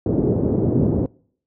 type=low-pass noise; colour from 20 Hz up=white; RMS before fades=-18 dBFS; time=0.06-1.06 s; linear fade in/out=2 ms; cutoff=400 Hz; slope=24 dB/octave; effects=noise-tail reverb RT60 0.6 s tail -26 dB re dry + high-pass 80 Hz 12 dB/octave